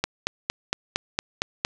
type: click train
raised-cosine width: 0.2 ms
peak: -5 dBFS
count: 8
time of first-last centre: 0.04-1.649 s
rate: 4.35 Hz
effects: none